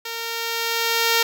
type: tone with level ramp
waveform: 5% pulse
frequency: 460.4 Hz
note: A#4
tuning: 22 cents flat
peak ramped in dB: -17 to -4 dBFS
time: 0.05-1.23 s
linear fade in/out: 5 ms
effects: none